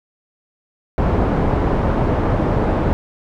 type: low-pass noise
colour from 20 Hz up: pink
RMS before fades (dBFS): -17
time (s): 0.98-2.93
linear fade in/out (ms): 0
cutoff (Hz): 870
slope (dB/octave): 12
effects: none